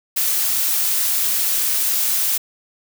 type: noise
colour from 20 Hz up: blue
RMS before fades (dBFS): -19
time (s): 0.16-2.38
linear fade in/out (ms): 10
effects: none